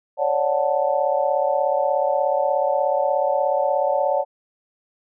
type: chord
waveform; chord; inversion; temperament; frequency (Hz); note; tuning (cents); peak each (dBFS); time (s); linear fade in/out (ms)
sine; D major seventh; third; just; 550.6 / 587.3 / 734.2 / 881; C#5 / D5 / F#5 / A5; -12 / 0 / -14 / +2; -22 / -22 / -24 / -25; 0.17-4.25; 50
effects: none